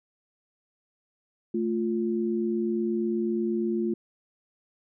sine tone pair together, 220.9 / 349.2 Hz, A3 / F4, +7 / 0 cents, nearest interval minor sixth, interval 793 cents, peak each -27 dBFS, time 1.54-3.94 s, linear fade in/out 5 ms, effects none

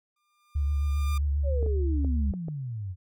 sawtooth tone with exponential growth, 1199 Hz, D6, 36 cents sharp, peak -31 dBFS, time 0.16-1.18 s, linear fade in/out 5 ms, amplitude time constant 220 ms
sine tone with vibrato, 71.7 Hz, D2, 41 cents flat, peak -23 dBFS, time 0.55-2.32 s, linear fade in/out 10 ms, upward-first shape triangle, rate 7.5 Hz, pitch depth 56 cents each way
sine exponential sweep, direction down, 587 to 86.8 Hz, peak -31 dBFS, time 1.43-2.96 s, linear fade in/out 50 ms
clicks, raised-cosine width 2 ms, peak -25 dBFS, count 5, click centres 1.628 / 1.663 / 2.047 / 2.338 / 2.484 s
effects none

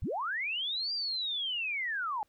sine linear two-way sweep, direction up then down, 31.86 to 4804 to 804 Hz, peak -31 dBFS, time 0.02-2.23 s, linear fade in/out 0 ms, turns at 0.93 s, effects pink hiss -74 dBFS RMS until 2.28 s

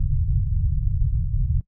pink low-pass noise, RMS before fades -21 dBFS, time 0-1.61 s, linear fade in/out 10 ms, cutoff 150 Hz, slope 96 dB/octave, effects noise-tail reverb RT60 0.1 s tail -19 dB re dry

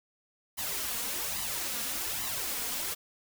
white noise with flanger, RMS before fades -34 dBFS, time 0.57-2.95 s, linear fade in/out 20 ms, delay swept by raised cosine 0.99 to 4.29 ms, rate 1.2 Hz, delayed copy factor +0.65, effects none

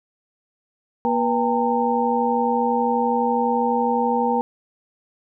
sine tone cluster, 237.3 / 484.4 / 799 / 911 Hz, A#3 / B4 / G5 / A#5, +31 / -34 / +33 / -40 cents, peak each -23 dBFS, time 1.05-4.41 s, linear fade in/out 0 ms, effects none

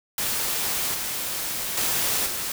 white noise with level steps, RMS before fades -26 / -29 / -24 / -29 dBFS, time 0.18-2.52 s, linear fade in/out 2 ms, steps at 0.94 / 1.77 / 2.26 s, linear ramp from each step 5 ms, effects none

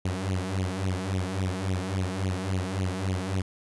sawtooth tone with flanger, 94 Hz, F#2, 28 cents sharp, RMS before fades -29 dBFS, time 0.05-3.42 s, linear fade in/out 5 ms, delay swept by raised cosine 0.3 to 4.7 ms, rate 3.6 Hz, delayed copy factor +1, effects resampled to 24000 Hz

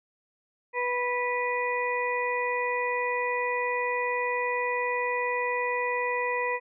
harmonic tone, 491.3 Hz, B4, 9 cents flat, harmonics 1 / 2 / 4 / 5, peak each -30 / -30 / -31 / -35 dBFS, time 0.73-6.6 s, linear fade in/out 50 ms, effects none

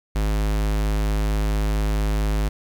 square tone, 52.2 Hz, G#1, 10 cents sharp, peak -20 dBFS, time 0.15-2.49 s, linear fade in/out 10 ms, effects 9-bit

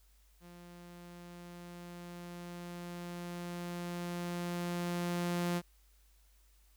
sawtooth tone with level ramp, 174.61 Hz, F3, in tune, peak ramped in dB -48 to -27 dBFS, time 0.4-5.62 s, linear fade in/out 50 ms, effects added 50 Hz sine -63 dBFS peak until 6.76 s + white hiss -71 dBFS RMS until 6.76 s

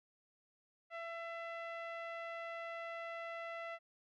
sawtooth tone with low-pass filter, 670 Hz, E5, 28 cents sharp, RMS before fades -45 dBFS, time 0.9-3.79 s, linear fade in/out 50 ms, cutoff 2200 Hz, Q 2.1, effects none

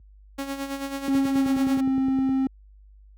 sawtooth tone with tremolo, 275.2 Hz, C#4, 12 cents flat, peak -23 dBFS, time 0.38-1.81 s, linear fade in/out 10 ms, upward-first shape sine, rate 9.2 Hz, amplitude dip 60%
triangle tone with pitch glide, 271.2 to 265.6 Hz, C#4 to C4, -38 to +26 cents, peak -18 dBFS, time 1.08-2.47 s, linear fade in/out 2 ms, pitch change -36 cents, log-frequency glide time 1.33-1.53 s
click train, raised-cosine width 3 ms, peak -21 dBFS, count 12, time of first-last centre 1.15-2.291 s, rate 9.64 Hz
effects added 50 Hz sine -39 dBFS peak until 3.17 s + high-pass 80 Hz 12 dB/octave

